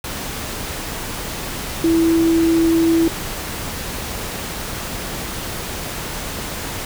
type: tone in noise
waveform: sine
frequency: 329.6 Hz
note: E4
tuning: in tune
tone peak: -12 dBFS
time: 1.84-3.08 s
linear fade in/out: 2 ms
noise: pink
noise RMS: -27 dBFS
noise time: 0.04-6.85 s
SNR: +12 dB
effects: none